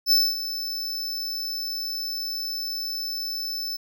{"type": "tone with ADSR envelope", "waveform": "square", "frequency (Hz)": 5274, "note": "E8", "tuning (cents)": 0, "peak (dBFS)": -15, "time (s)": [0.06, 3.77], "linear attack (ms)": 57, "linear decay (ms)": 230, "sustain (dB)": -13, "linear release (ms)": 11, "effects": []}